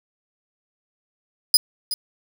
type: tone with echo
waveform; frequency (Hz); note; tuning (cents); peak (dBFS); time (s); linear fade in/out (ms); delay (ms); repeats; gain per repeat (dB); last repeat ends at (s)
sawtooth; 4978; D#8; 0; -7; 1.54-1.57; 2; 370; 1; -13; 1.94
effects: 7-bit